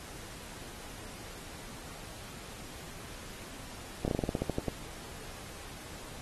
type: slowing click train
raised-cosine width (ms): 2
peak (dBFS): -17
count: 12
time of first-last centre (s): 4.05-4.683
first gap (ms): 29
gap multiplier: 1.13
effects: pink hiss -47 dBFS RMS until 6.21 s + AAC 32 kbps